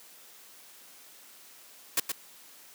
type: noise with echo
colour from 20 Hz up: white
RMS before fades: -25 dBFS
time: 1.97-2 s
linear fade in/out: 5 ms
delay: 120 ms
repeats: 1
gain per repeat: -6 dB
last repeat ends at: 2.12 s
effects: white hiss -53 dBFS RMS until 2.74 s + high-pass 200 Hz 12 dB/octave